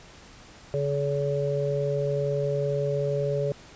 harmonic tone, 142 Hz, C#3, 42 cents sharp, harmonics 1 / 3 / 4, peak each -28 / -28 / -28 dBFS, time 0.74-3.52 s, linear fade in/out 0 ms, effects pink hiss -49 dBFS RMS until 3.75 s + resampled to 16000 Hz

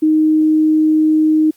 sine tone, 311.1 Hz, D#4, in tune, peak -9 dBFS, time 0.02-1.51 s, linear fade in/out 10 ms, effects white hiss -54 dBFS RMS until 1.56 s + Opus 32 kbps

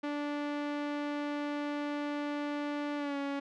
sawtooth tone with pitch glide, 291.9 to 280.2 Hz, D4 to C#4, -10 to +19 cents, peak -29 dBFS, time 0.03-3.4 s, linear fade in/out 10 ms, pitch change -71 cents, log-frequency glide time 2.97-3.17 s, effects low-pass 3000 Hz 12 dB/octave

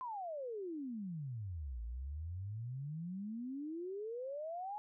sine exponential two-way sweep, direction down then up, 1046.5 to 55 to 852 Hz, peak -40 dBFS, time 0.01-4.78 s, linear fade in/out 0 ms, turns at 1.82 s, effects none

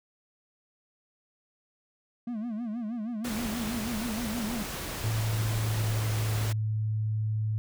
triangle tone with vibrato, 226.1 Hz, A3, 47 cents sharp, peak -29 dBFS, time 2.27-4.63 s, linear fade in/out 5 ms, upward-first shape sine, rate 6.3 Hz, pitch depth 140 cents each way
pink noise, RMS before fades -36 dBFS, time 3.24-6.53 s, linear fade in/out 10 ms
sine tone with pitch glide, 110 to 108.3 Hz, A2 to A2, 0 to -27 cents, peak -26 dBFS, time 5.04-7.58 s, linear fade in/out 0 ms, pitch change -27 cents, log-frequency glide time 5.3-6.37 s
effects none

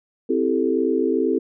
sine chord, A minor seventh, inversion first, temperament equal, 261.6 / 329.6 / 392 / 440 Hz, C4 / E4 / G4 / A4, 0 / 0 / 0 / 0 cents, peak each -23 dBFS, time 0.29-1.39 s, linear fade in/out 10 ms, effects none

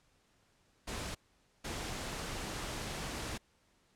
pink noise bursts at uneven times, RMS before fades -40 dBFS, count 2, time 0.87-1.15 / 1.64-3.38 s, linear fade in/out 10 ms, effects pink hiss -71 dBFS RMS until 3.95 s + low-pass 9000 Hz 12 dB/octave

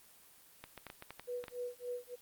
clicks, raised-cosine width 0.3 ms, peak -29 dBFS, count 9, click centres 0.64 / 0.777 / 0.867 / 0.901 / 1.024 / 1.106 / 1.196 / 1.44 / 1.482 s
sine tone with tremolo, 490.3 Hz, B4, 13 cents flat, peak -36 dBFS, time 1.27-2.16 s, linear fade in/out 20 ms, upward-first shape sine, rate 3.5 Hz, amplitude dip 100%
effects white hiss -61 dBFS RMS until 2.21 s + Opus 24 kbps

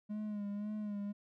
triangle tone with vibrato, 207.7 Hz, G#3, in tune, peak -35 dBFS, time 0.09-1.13 s, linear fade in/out 20 ms, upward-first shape sine, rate 1.9 Hz, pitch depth 45 cents each way, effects none

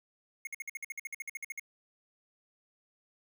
square tone bursts, 2161 Hz, C#7, 45 cents flat, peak -37 dBFS, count 16, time 0.45-1.596 s, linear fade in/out 2 ms, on 21 ms, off 54 ms, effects none

